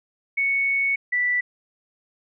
sine tone pair in turn, 2217 / 1969.9 Hz, C#7 / B6, 0 / -5 cents, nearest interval major second, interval 205 cents, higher first, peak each -19 dBFS, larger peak neither, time 0.37-0.96 / 1.12-1.41 s, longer first, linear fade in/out 10 ms, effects none

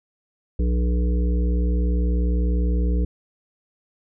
harmonic tone, 60.1 Hz, B1, 46 cents flat, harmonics 1 / 3 / 5 / 7 / 8, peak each -18 / -28 / -32 / -35 / -36 dBFS, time 0.59-3.05 s, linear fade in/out 5 ms, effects none

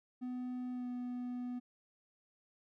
triangle tone with pitch glide, 250.2 to 246.8 Hz, B3 to B3, +23 to -1 cents, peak -36 dBFS, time 0.21-1.6 s, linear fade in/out 20 ms, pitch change -24 cents, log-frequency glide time 0.72-0.87 s, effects none

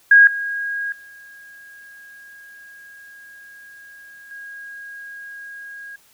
sine tone with level steps, 1637 Hz, G#6, 25 cents flat, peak -6 / -22 / -40 / -33 dBFS, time 0.11-5.96 s, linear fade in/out 5 ms, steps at 0.27 / 0.92 / 4.31 s, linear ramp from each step 2 ms, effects white hiss -55 dBFS RMS until 6.13 s

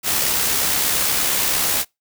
white noise with amplitude modulation, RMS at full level -18 dBFS, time 0.03-1.85 s, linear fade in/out 50 ms, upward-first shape sine, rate 68.5 Hz, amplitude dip 30%, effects noise-tail reverb RT60 0.2 s tail -26 dB re dry

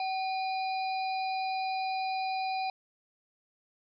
harmonic tone with a mistuned harmonic, 811 Hz, G#5, 41 cents flat, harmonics 1 / 3 / 5 / 6, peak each -30 / -40 / -44 / -46 dBFS, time 0-2.7 s, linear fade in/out 2 ms, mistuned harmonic 1, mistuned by -110 cents, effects none

